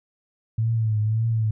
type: tone with vibrato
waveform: sine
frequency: 110.4 Hz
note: A2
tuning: 6 cents sharp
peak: -19 dBFS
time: 0.58-1.51 s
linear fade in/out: 5 ms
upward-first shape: triangle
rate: 1.8 Hz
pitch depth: 75 cents each way
effects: none